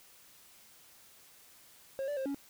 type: tone with pitch steps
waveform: triangle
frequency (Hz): 540 / 582 / 532 / 279.7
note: C#5 / D5 / C5 / C#4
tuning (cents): -45 / -16 / +29 / +16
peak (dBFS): -31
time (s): 1.99-2.346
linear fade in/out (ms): 0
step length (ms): 89
effects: white hiss -59 dBFS RMS until 2.49 s